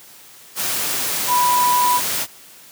sine tone in noise, 985 Hz, B5, 5 cents flat, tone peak -14 dBFS, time 1.27-2.01 s, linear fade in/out 50 ms, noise white, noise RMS -22 dBFS, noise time 0.55-2.27 s, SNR +5 dB, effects white hiss -44 dBFS RMS until 2.71 s + high-pass 100 Hz 12 dB/octave

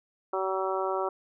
harmonic tone, 190 Hz, F#3, 46 cents sharp, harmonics 2 / 3 / 4 / 5 / 6 / 7, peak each -31 / -33 / -34 / -35 / -36 / -36 dBFS, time 0.33-1.09 s, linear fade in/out 5 ms, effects none

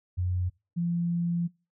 sine tone pair in turn, 90.4 / 171.69 Hz, F#2 / F3, -40 / -29 cents, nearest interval major seventh, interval 1111 cents, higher second, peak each -25 dBFS, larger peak neither, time 0.17-0.5 / 0.76-1.48 s, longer second, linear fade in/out 20 ms, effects noise-tail reverb RT60 0.3 s tail -24 dB re dry

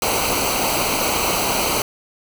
pink noise with comb filter, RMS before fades -20 dBFS, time 0.02-1.82 s, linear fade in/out 2 ms, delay 0.57 ms, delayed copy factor -0.75, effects none

